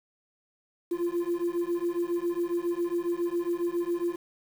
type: beating tone pair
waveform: triangle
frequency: 342.4 / 349.7 Hz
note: F4 / F4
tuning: -34 / +2 cents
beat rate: 7.3 Hz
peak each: -26 dBFS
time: 0.91-4.16 s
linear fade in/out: 10 ms
effects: tanh soft clip ceiling -22 dBFS + 8-bit